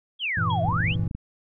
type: exponential two-way sweep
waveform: sine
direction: down then up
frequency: 3408 to 632 to 3408 Hz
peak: -24 dBFS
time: 0.19-0.96 s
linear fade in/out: 50 ms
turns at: 0.62 s
type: chord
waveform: triangle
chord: E diminished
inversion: first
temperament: equal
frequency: 98 / 116.54 / 164.81 Hz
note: G2 / Bb2 / E3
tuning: 0 / 0 / 0 cents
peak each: -26 dBFS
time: 0.37-1.08 s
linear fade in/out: 5 ms
type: tone with exponential decay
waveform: sine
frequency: 3300 Hz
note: G#7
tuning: 12 cents flat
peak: -29 dBFS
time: 0.5-0.69 s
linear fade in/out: 5 ms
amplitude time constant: 41 ms
type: click train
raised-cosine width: 5 ms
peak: -20 dBFS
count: 14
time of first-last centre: 0.65-1.15 s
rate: 26 Hz
effects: none